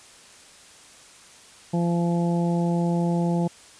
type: harmonic tone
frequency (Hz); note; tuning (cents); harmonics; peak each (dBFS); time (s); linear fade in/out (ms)
171.5; F3; -31; 1 / 2 / 3 / 4 / 5; -21 / -29 / -32 / -34 / -34; 1.73-3.48; 10
effects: white hiss -49 dBFS RMS until 3.79 s + resampled to 22050 Hz